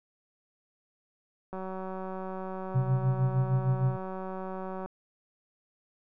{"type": "click train", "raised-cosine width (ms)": 1, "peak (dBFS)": -25, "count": 627, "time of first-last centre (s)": [1.53, 4.86], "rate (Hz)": 188}
{"type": "tone with tremolo", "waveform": "sine", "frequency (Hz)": 130, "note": "C3", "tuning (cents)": -11, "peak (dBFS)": -21, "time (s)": [2.74, 3.97], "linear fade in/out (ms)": 20, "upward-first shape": "sine", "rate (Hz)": 6.5, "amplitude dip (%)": 75}
{"effects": []}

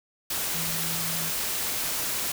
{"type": "tone in noise", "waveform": "sine", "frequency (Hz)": 164.81, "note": "E3", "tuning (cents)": 0, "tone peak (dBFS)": -36, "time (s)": [0.54, 1.3], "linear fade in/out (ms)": 5, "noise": "white", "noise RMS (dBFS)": -29, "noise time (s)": [0.3, 2.32], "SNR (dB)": -10, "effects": []}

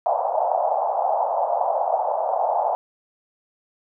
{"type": "band-pass noise", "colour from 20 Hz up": "white", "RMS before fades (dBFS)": -22, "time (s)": [0.06, 2.75], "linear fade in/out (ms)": 0, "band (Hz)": [610, 840], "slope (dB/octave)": 48, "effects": []}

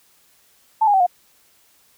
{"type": "tone with pitch steps", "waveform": "sine", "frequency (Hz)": [880, 821.1, 766.1, 714.8], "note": ["A5", "G#5", "G5", "F5"], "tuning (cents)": [0, -20, -40, 40], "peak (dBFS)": -12, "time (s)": [0.81, 1.066], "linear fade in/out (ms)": 10, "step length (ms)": 64, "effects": ["white hiss -57 dBFS RMS until 1.97 s"]}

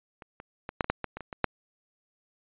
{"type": "clicks", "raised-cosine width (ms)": 0.5, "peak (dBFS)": [-29, -27, -20, -7, -20, -8, -16, -22, -24, -22, -7], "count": 11, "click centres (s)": [0.222, 0.401, 0.691, 0.808, 0.844, 0.9, 1.043, 1.17, 1.207, 1.328, 1.443], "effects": ["resampled to 8000 Hz"]}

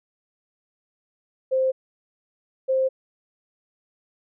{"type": "tone pair in turn", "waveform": "sine", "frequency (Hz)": [523.3, 525.8], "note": ["C5", "C5"], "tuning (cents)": [0, 8], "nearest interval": "unison", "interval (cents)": 8, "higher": "second", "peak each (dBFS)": -18, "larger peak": "neither", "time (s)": [[1.51, 1.72], [2.68, 2.89]], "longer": "neither", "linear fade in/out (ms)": 20, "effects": []}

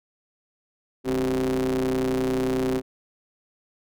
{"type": "ring-modulated tone", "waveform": "45% pulse", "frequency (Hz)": 61.74, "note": "B1", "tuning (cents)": 0, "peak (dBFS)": -19, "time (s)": [1.04, 2.82], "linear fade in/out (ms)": 50, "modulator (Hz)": 324, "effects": []}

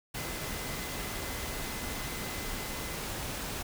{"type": "tone in noise", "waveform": "sine", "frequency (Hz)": 2037, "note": "C7", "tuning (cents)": -47, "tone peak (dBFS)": -47, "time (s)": [0.16, 2.98], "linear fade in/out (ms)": 10, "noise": "pink", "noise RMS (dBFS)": -37, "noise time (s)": [0.14, 3.63], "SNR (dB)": -13, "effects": []}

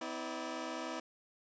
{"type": "tone cluster", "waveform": "15% pulse", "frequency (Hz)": [252.9, 322.8, 585], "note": ["B3", "E4", "D5"], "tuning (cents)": [41, -36, -7], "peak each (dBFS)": [-37, -35, -40], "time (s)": [0.01, 1], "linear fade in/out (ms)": 5, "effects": ["resampled to 16000 Hz", "11-bit"]}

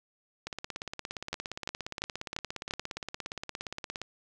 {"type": "two click trains", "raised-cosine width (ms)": 0.2, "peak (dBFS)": [-19, -15], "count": [62, 5], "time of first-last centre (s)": [[0.47, 4.017], [1.33, 2.709]], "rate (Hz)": [17.2, 2.9], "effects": []}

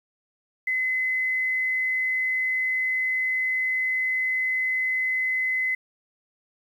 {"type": "tone", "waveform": "sine", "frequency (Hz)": 2035, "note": "C7", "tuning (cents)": -49, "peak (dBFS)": -22, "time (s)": [0.67, 5.75], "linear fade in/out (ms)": 5, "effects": ["9-bit"]}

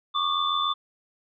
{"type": "tone cluster", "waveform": "sine", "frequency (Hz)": [1116, 1203, 3526], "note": ["C#6", "D6", "A7"], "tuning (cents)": [11, 41, 3], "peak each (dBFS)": -27, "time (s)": [0.14, 0.74], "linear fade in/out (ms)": 20, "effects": []}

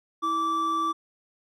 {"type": "tone pair together", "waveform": "triangle", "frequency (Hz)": [326.3, 1162.8], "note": ["E4", "D6"], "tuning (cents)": [-18, -18], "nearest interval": "octave + minor seventh", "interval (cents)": 2200, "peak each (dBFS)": [-31, -22], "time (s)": [0.22, 0.93], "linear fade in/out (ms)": 20, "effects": []}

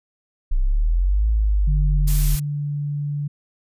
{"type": "exponential two-way sweep", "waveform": "sine", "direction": "up then down", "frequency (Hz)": [30, 55, 39.54], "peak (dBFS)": -15, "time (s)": [0.51, 2.36], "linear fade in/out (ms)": 10, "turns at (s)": 1.28}
{"type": "tone with pitch glide", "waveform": "sine", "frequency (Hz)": [146.83, 145.31], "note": ["D3", "D3"], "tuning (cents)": [0, -18], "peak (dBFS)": -22, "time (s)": [1.67, 3.28], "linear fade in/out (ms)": 10, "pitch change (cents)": -18, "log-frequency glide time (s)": [2.01, 2.72]}
{"type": "noise", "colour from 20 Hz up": "blue", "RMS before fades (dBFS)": -28, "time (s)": [2.07, 2.4], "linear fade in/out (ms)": 10}
{"effects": ["resampled to 32000 Hz"]}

